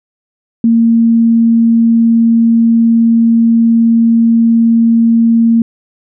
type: tone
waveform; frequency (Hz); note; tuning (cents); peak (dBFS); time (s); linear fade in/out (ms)
sine; 229.7; A#3; -25; -5; 0.64-5.62; 2
effects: none